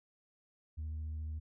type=tone with vibrato; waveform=sine; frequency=77.78 Hz; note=D#2; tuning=in tune; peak=-35 dBFS; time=0.77-1.4 s; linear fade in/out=20 ms; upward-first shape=square; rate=14 Hz; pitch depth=9 cents each way; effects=tanh soft clip ceiling -36 dBFS